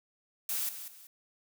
blue noise with echo, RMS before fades -33 dBFS, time 0.49-0.69 s, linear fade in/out 2 ms, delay 190 ms, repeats 2, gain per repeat -10 dB, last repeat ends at 1.07 s, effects none

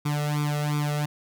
sawtooth tone with flanger, 148 Hz, D3, 14 cents sharp, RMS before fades -26 dBFS, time 0.05-1.06 s, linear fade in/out 10 ms, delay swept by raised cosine 0.85 to 1.55 ms, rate 2.8 Hz, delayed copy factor +1, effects none

